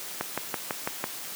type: click train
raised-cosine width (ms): 0.5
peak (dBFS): -12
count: 6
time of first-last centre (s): 0.21-1.041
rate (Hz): 6.02
effects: white hiss -38 dBFS RMS until 1.35 s + high-pass 150 Hz 12 dB/octave